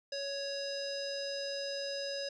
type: tone with low-pass filter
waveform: square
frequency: 557 Hz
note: C#5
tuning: 8 cents sharp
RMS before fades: -38 dBFS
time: 0.12-2.29 s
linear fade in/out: 5 ms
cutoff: 5200 Hz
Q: 7.8
effects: none